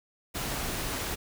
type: noise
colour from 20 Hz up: pink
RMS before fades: -33 dBFS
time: 0.34-1.16 s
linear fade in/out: 20 ms
effects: none